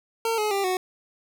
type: tone with pitch steps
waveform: 25% pulse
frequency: 454.7 / 424.3 / 395.8 / 369.3 Hz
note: A#4 / G#4 / G4 / F#4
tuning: -43 / +37 / +17 / -3 cents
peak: -19 dBFS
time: 0.25-0.77 s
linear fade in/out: 2 ms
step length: 130 ms
effects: none